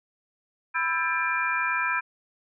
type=tone cluster; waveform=sine; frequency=995 / 1328 / 1601 / 1751 / 2387 Hz; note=B5 / E6 / G6 / A6 / D7; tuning=+13 / +12 / +36 / -9 / +28 cents; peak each=-30 / -30 / -28 / -35 / -29 dBFS; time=0.74-2.01 s; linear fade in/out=20 ms; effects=none